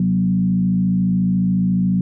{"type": "tone with frequency modulation", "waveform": "sine", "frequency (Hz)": 184.8, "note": "F#3", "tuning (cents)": -2, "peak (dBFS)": -14, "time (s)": [0, 2.01], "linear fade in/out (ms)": 2, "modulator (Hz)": 54.2, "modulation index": 0.72, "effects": []}